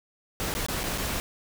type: noise with dropouts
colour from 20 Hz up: pink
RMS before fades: -30 dBFS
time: 0.4-1.2 s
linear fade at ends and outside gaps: 0 ms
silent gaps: 0.54-0.55 / 0.664-0.685 / 0.833-0.839 / 0.977-0.982 s
effects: none